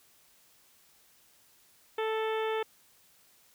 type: harmonic tone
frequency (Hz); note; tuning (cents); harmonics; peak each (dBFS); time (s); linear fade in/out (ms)
440; A4; 0; 1 / 2 / 3 / 4 / 5 / 6 / 7 / 8; -30 / -36 / -40 / -42 / -44 / -46 / -47 / -48; 1.98-2.63; 5
effects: white hiss -63 dBFS RMS until 3.54 s